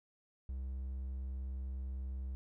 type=tone; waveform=triangle; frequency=65.41 Hz; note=C2; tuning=in tune; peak=-36 dBFS; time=0.49-2.35 s; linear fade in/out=0 ms; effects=none